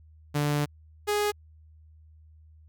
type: tone pair in turn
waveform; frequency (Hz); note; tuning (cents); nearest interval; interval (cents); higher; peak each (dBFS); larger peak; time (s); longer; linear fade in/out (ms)
sawtooth; 146.83 / 415.3; D3 / G#4; 0 / 0; octave + tritone; 1800; second; -20; neither; 0.34-0.66 / 1.07-1.32; first; 20
effects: added 78 Hz sine -51 dBFS peak until 2.68 s